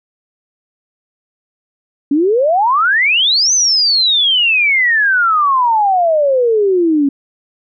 sine exponential two-way sweep, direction up then down, 272.3 to 6272 to 272.3 Hz, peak -9 dBFS, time 2.11-7.09 s, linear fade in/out 5 ms, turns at 3.53 s, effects none

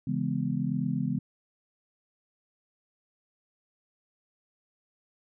sine chord, C# minor seventh, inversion none, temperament just, 138.59 / 166.31 / 207.9 / 249.5 Hz, C#3 / E3 / G#3 / B3, 0 / +16 / +2 / +18 cents, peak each -32 dBFS, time 0.07-1.19 s, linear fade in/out 5 ms, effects none

